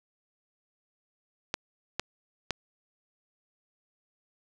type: clicks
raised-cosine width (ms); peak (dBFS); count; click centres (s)
0.2; -11; 3; 1.541 / 1.996 / 2.507
effects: none